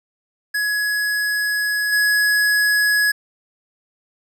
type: tone with level steps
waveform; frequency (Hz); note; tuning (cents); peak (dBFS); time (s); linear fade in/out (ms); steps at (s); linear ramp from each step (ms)
square; 1681; G#6; +20; -19 / -15; 0.54-3.12; 10; 1.92; 10
effects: resampled to 32000 Hz + 9-bit